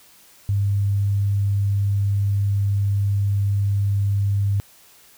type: tone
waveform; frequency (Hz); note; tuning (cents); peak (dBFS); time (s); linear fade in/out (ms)
sine; 100.2; G2; +38; -17; 0.49-4.6; 0
effects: white hiss -51 dBFS RMS until 5.17 s